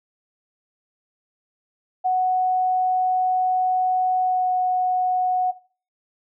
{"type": "tone with pitch glide", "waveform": "sine", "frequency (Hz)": [740, 735.3], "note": ["F#5", "F#5"], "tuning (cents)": [0, -11], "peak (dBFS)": -17, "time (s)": [2.04, 5.52], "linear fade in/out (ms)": 20, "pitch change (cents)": -11, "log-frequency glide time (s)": [4.21, 4.51], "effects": ["noise-tail reverb RT60 0.4 s tail -19 dB re dry"]}